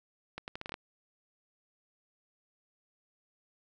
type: accelerating click train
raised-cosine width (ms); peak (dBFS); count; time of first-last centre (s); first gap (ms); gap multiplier
0.3; -23; 8; 0.38-0.741; 99; 0.77
effects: none